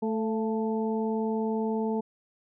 harmonic tone with a mistuned harmonic, 220 Hz, A3, in tune, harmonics 1 / 2 / 3 / 4, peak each -28 / -30 / -40 / -36 dBFS, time 0.02-2.01 s, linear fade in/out 10 ms, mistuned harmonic 3, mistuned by +48 cents, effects none

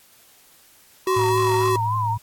sine tone with vibrato, 980 Hz, B5, 14 cents flat, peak -21 dBFS, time 1.06-2.18 s, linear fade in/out 50 ms, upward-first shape triangle, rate 3.6 Hz, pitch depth 140 cents each way
square tone, 374.9 Hz, F#4, 23 cents sharp, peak -20 dBFS, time 1.07-1.76 s, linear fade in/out 2 ms
sine tone with pitch glide, 110 to 108.42 Hz, A2 to A2, 0 to -25 cents, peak -24 dBFS, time 1.16-2.18 s, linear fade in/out 10 ms, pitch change -25 cents, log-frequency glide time 1.31-2.06 s
effects white hiss -53 dBFS RMS until 2.22 s + AAC 64 kbps

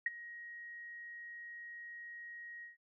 sine tone with ADSR envelope, 1887 Hz, A#6, 21 cents sharp, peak -28 dBFS, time 0.06-2.77 s, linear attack 4 ms, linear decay 23 ms, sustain -18 dB, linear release 140 ms, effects none

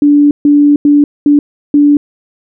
sine tone bursts at uneven times, 290.7 Hz, D4, 18 cents flat, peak -3 dBFS, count 5, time 0.02-0.31 / 0.45-0.76 / 0.85-1.04 / 1.26-1.39 / 1.74-1.97 s, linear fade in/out 2 ms, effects none

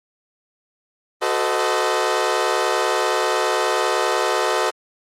20% pulse chord, F# diminished seventh, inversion none, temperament equal with one note detuned, 370 / 440 / 510.7 / 622.3 Hz, F#4 / A4 / C5 / Eb5, 0 / 0 / -42 / 0 cents, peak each -19 / -18 / -19 / -19 dBFS, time 1.21-4.71 s, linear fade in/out 20 ms, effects low-pass 9000 Hz 12 dB/octave + Opus 32 kbps

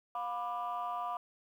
sine chord, B diminished, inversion second, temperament just, 711.2 / 987.8 / 1185.3 Hz, F5 / B5 / D6, +31 / 0 / +16 cents, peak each -37 / -38 / -38 dBFS, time 0.15-1.17 s, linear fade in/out 2 ms, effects tanh soft clip ceiling -29 dBFS + 11-bit

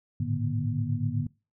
sine tone cluster, 104.9 / 113.1 / 141.9 / 148.9 / 240.1 Hz, G#2 / A2 / C#3 / D3 / B3, +18 / +48 / +41 / +24 / -49 cents, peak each -31 / -31 / -36 / -32 / -34 dBFS, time 0.2-1.27 s, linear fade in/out 5 ms, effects noise-tail reverb RT60 0.3 s tail -23 dB re dry

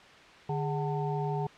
harmonic tone with a mistuned harmonic, 149 Hz, D3, 25 cents sharp, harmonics 1 / 3 / 5 / 6, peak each -31 / -35 / -37 / -37 dBFS, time 0.49-1.47 s, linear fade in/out 5 ms, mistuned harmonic 3, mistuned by -140 cents, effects white hiss -52 dBFS RMS until 1.57 s + low-pass 3000 Hz 12 dB/octave

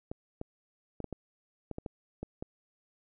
clicks, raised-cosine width 2 ms, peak -24 dBFS, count 10, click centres 0.115 / 0.414 / 1.003 / 1.043 / 1.127 / 1.713 / 1.784 / 1.862 / 2.23 / 2.425 s, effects none

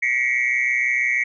sine tone cluster, 1930 / 2139 / 2265 Hz, B6 / C7 / C#7, -40 / +38 / +37 cents, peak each -21 dBFS, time 0.02-1.24 s, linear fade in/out 10 ms, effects tanh soft clip ceiling -12 dBFS

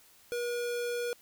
square tone, 480.6 Hz, B4, 47 cents flat, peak -32 dBFS, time 0.32-1.13 s, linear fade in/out 0 ms, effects white hiss -60 dBFS RMS until 1.21 s

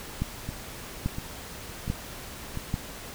two click trains, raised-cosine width 5 ms, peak -20 / -14 dBFS, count 4 / 4, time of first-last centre 0.49-2.573 / 0.22-2.741 s, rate 1.44 / 1.19 Hz, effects pink hiss -41 dBFS RMS until 3.14 s

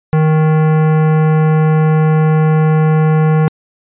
sine tone with hard clipping, 156.2 Hz, D#3, 7 cents sharp, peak -10 dBFS, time 0.13-3.48 s, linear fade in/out 0 ms, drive 17 dB, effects resampled to 8000 Hz

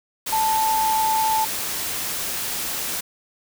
sine tone in noise, 880 Hz, A5, in tune, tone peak -18 dBFS, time 0.32-1.45 s, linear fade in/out 10 ms, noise white, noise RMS -27 dBFS, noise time 0.26-3.01 s, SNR +6 dB, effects none

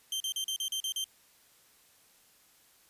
sawtooth tone bursts, 3136 Hz, G7, in tune, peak -28 dBFS, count 8, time 0.12-1.042 s, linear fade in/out 2 ms, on 82 ms, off 38 ms, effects white hiss -63 dBFS RMS until 2.89 s + resampled to 32000 Hz

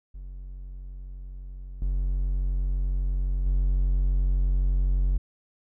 triangle tone with level steps, 45.92 Hz, F#1, 12 cents flat, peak -34 / -21 / -18 dBFS, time 0.14-5.18 s, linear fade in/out 10 ms, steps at 1.82 / 3.46 s, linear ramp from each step 2 ms, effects none

